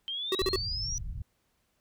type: exponential sweep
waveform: sine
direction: up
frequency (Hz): 3119 to 5920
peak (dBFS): -32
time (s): 0.08-0.98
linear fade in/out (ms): 0
type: tone bursts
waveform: square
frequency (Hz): 380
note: F#4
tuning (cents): +46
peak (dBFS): -26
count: 4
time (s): 0.32-0.56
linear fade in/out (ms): 2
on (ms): 30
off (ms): 40
type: low-pass noise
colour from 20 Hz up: pink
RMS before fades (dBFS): -37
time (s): 0.41-1.22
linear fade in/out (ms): 5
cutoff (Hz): 110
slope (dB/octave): 24
effects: pink hiss -74 dBFS RMS until 1.8 s